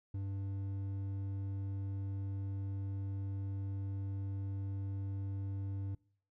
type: tone with hard clipping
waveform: sine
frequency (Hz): 98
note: G2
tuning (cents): 0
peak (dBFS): -38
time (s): 0.14-5.95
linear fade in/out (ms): 5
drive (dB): 6
effects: noise-tail reverb RT60 0.5 s tail -23 dB re dry